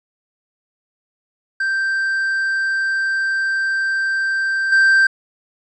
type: tone with level steps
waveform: triangle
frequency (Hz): 1568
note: G6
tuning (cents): 0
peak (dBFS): -15 / -8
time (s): 1.6-5.07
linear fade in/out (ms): 5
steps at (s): 4.72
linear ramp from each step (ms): 5
effects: resampled to 22050 Hz